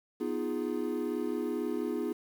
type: chord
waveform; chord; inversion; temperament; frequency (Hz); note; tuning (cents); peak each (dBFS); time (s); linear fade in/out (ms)
triangle; F half-diminished seventh; second; equal; 246.9 / 311.1 / 349.2 / 415.3; Cb4 / Eb4 / F4 / Ab4; 0 / 0 / 0 / 0; -34; 0.2-2.13; 10
effects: 9-bit